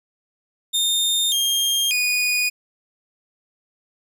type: tone with pitch steps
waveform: sawtooth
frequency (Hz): 3645 / 3214 / 2467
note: A#7 / G7 / D#7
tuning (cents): -40 / +43 / -15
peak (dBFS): -15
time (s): 0.73-2.5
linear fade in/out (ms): 20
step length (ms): 590
effects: none